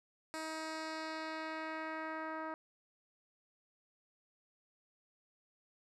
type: tone with low-pass filter sweep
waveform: 10% pulse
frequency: 317 Hz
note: D#4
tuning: 32 cents sharp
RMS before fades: -42 dBFS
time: 0.34-2.54 s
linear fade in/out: 0 ms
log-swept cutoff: 9100 to 1300 Hz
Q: 1.2
effects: none